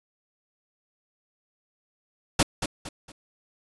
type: noise with echo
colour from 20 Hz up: pink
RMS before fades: -19 dBFS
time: 2.39-2.43 s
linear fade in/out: 5 ms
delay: 230 ms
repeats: 3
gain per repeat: -9 dB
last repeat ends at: 3.12 s
effects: resampled to 24000 Hz